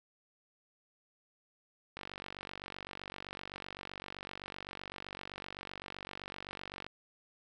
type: click train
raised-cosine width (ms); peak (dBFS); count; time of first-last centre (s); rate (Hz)
0.3; -26; 235; 1.97-6.865; 47.8
effects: none